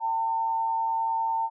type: tone pair together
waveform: sine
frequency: 781 / 902.5 Hz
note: G5 / A5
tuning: -7 / +44 cents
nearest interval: minor third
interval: 251 cents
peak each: -35 / -24 dBFS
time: 0-1.5 s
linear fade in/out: 50 ms
effects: none